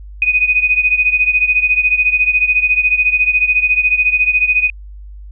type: beating tone pair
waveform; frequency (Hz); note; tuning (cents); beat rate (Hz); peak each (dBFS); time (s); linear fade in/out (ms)
sine; 2489 / 2503; D#7 / D#7; 0 / +10; 14; -12 / -15; 0.22-4.7; 2
effects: added 50 Hz sine -30 dBFS peak until 5.31 s